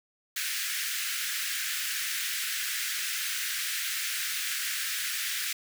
pink high-pass noise, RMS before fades -32 dBFS, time 0.36-5.53 s, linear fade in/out 5 ms, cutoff 1500 Hz, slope 48 dB/octave, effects none

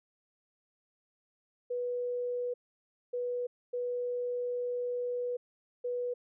sine tone bursts at uneven times, 490 Hz, B4, 14 cents flat, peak -31 dBFS, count 4, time 1.7-2.54 / 3.13-3.47 / 3.73-5.37 / 5.84-6.14 s, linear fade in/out 10 ms, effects none

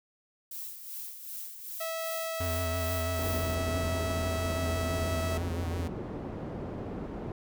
violet noise with tremolo, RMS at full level -39 dBFS, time 0.51-3.55 s, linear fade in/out 5 ms, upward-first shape sine, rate 2.6 Hz, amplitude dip 55%
sawtooth tone, 652 Hz, E5, 19 cents flat, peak -29 dBFS, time 1.8-5.38 s, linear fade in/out 10 ms
square tone with vibrato, 85.5 Hz, F2, 36 cents flat, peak -32 dBFS, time 2.4-5.88 s, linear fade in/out 5 ms, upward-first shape sine, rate 6 Hz, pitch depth 53 cents each way
white low-pass noise, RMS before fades -38 dBFS, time 3.19-7.32 s, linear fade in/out 2 ms, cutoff 400 Hz, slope 12 dB/octave
effects none

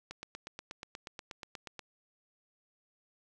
click train, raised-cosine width 0.2 ms, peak -25 dBFS, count 15, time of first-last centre 0.11-1.793 s, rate 8.32 Hz, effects none

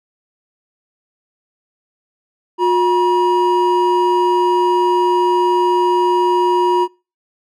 triangle tone pair together, 358.6 / 960 Hz, F4 / B5, +46 / -49 cents, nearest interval octave + perfect fourth, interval 1705 cents, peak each -12 dBFS, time 2.58-6.88 s, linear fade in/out 50 ms, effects noise-tail reverb RT60 0.3 s tail -23 dB re dry

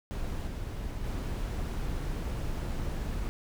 brown noise with level steps, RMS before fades -34 / -36 / -33 dBFS, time 0.11-3.29 s, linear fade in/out 0 ms, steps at 0.47 / 1.04 s, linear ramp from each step 2 ms, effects none

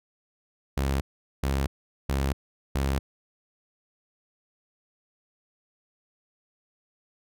sawtooth tone bursts, 68.1 Hz, C#2, 30 cents flat, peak -20 dBFS, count 4, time 0.77-2.99 s, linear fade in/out 5 ms, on 240 ms, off 420 ms, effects none

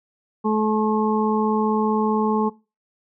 harmonic tone, 215.6 Hz, A3, 35 cents flat, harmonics 1 / 2 / 4 / 5, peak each -20 / -23 / -26 / -27 dBFS, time 0.44-2.5 s, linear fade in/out 20 ms, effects noise-tail reverb RT60 0.3 s tail -22 dB re dry

